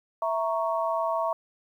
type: chord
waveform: sine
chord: A# diminished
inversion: second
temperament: equal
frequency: 659.3 / 932.3 / 1108.7 Hz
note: E5 / A#5 / C#6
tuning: 0 / 0 / 0 cents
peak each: -27 / -30 / -30 dBFS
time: 0.22-1.33 s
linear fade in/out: 2 ms
effects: 10-bit